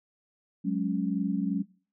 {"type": "chord", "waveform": "sine", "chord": "F# suspended second", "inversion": "none", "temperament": "equal", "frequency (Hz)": [185, 207.7, 277.2], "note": ["F#3", "G#3", "C#4"], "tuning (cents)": [0, 0, 0], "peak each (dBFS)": [-29, -30, -31], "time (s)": [0.64, 1.63], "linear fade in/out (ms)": 20, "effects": ["noise-tail reverb RT60 0.4 s tail -21 dB re dry"]}